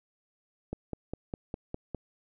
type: click train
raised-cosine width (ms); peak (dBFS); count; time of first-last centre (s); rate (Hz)
2; -21; 7; 0.73-1.947; 4.93
effects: none